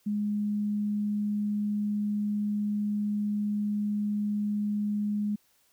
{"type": "tone", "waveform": "sine", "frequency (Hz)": 207.7, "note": "G#3", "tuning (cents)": 0, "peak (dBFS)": -26, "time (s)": [0.06, 5.36], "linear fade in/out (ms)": 10, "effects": ["white hiss -67 dBFS RMS until 5.72 s"]}